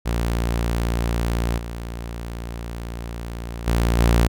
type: tone with level steps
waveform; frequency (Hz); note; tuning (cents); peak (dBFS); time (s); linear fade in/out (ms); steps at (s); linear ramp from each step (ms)
sawtooth; 58; A#1; -8; -16 / -25 / -13 / -10; 0.05-4.28; 20; 1.57 / 3.66 / 3.98; 20
effects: none